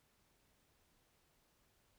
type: silence
effects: pink hiss -75 dBFS RMS until 1.98 s